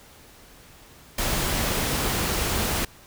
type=noise; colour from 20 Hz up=pink; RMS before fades=-25 dBFS; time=1.18-2.85 s; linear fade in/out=5 ms; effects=pink hiss -50 dBFS RMS until 3.06 s